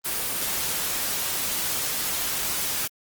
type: noise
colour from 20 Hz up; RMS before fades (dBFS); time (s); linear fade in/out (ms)
white; -27; 0.04-2.88; 20
effects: Opus 24 kbps